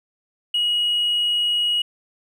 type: tone with tanh clipping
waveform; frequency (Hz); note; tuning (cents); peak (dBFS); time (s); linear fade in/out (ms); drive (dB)
triangle; 2900; F#7; -35; -18; 0.54-1.82; 5; 5
effects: none